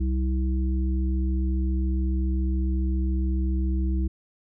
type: harmonic tone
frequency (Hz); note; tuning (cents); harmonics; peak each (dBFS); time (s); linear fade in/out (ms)
64.8; C2; -16; 1 / 3 / 5; -22 / -32 / -33; 0-4.08; 10
effects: none